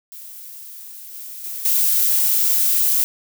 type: noise with level steps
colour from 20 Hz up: violet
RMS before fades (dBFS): -37 / -34 / -29 / -17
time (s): 0.12-3.04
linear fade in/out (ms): 0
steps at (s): 1.14 / 1.44 / 1.65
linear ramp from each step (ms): 2
effects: none